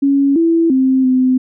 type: tone with pitch steps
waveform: sine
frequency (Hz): 278.1 / 331.7 / 262.3 / 256.7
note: C#4 / E4 / C4 / C4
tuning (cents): +6 / +11 / +4 / -33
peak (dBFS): -9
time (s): 0.02-1.38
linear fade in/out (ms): 10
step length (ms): 340
effects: none